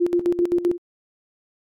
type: tone with tremolo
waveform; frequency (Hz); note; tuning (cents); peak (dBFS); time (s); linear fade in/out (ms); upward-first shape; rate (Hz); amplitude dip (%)
sine; 349.2; F4; 0; -15; 0-0.78; 20; square; 7.7; 75
effects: AAC 48 kbps